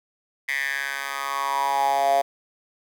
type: tone with high-pass filter sweep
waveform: 10% pulse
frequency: 138.59 Hz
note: C#3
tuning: in tune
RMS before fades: -24 dBFS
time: 0.48-2.22 s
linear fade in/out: 10 ms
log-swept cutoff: 2000 to 650 Hz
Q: 7.4
effects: none